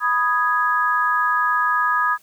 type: chord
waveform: sine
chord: G# minor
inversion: first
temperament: equal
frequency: 987.8 / 1244.5 / 1661.2 Hz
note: B5 / D#6 / G#6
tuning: 0 / 0 / 0 cents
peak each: -23 / -19 / -21 dBFS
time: 0-2.18 s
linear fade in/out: 50 ms
effects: white hiss -55 dBFS RMS until 2.22 s